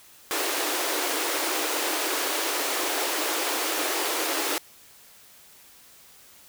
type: high-pass noise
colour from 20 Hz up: pink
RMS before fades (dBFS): -27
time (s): 0.31-4.58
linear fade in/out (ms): 0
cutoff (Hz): 290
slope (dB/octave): 96
effects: white hiss -52 dBFS RMS until 6.48 s